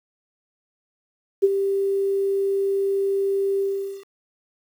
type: tone with ADSR envelope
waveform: sine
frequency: 393.3 Hz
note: G4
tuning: 6 cents sharp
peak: -10 dBFS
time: 1.42-4.05 s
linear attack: 21 ms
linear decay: 34 ms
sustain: -9 dB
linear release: 450 ms
effects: 8-bit